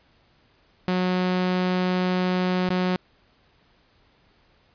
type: tone with dropouts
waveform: sawtooth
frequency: 182.6 Hz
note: F#3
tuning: 23 cents flat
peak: -17 dBFS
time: 0.88-2.96 s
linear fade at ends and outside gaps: 0 ms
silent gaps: 2.69-2.703 s
effects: pink hiss -61 dBFS RMS until 4.74 s + resampled to 11025 Hz